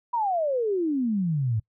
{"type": "exponential sweep", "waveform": "sine", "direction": "down", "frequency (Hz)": [985, 103.83], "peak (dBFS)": -22, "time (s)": [0.13, 1.6], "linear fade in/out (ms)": 10, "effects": ["noise-tail reverb RT60 0.1 s tail -24 dB re dry"]}